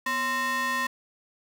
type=ring-modulated tone; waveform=square; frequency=398 Hz; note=G4; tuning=26 cents sharp; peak=-23 dBFS; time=0.06-0.87 s; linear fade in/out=5 ms; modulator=1440 Hz; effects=none